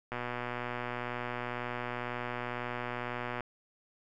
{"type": "click train", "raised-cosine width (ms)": 0.5, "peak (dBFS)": -21, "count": 402, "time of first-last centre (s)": [0.12, 3.407], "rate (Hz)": 122, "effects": []}